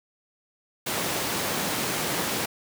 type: high-pass noise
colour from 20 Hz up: pink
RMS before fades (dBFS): -28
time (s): 0.86-2.46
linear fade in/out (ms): 10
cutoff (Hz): 170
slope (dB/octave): 12
effects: none